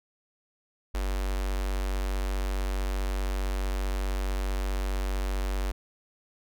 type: tone with notch filter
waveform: square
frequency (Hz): 47.66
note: G1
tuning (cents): -48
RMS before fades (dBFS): -29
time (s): 0.94-5.72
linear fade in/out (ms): 10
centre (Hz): 130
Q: 0.54
effects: none